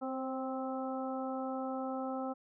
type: harmonic tone with a mistuned harmonic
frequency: 261.6 Hz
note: C4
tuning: in tune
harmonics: 1 / 2 / 3 / 4 / 5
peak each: -38 / -40 / -41 / -50 / -45 dBFS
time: 0.01-2.34 s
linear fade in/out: 20 ms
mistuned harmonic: 2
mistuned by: +19 cents
effects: none